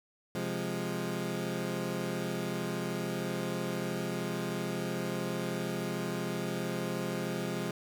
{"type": "chord", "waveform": "20% pulse", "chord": "F minor", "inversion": "second", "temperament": "equal", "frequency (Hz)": [130.81, 174.61, 207.7], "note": ["C3", "F3", "Ab3"], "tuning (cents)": [0, 0, 0], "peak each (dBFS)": [-34, -31, -32], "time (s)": [0.35, 7.71], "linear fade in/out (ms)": 2, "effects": []}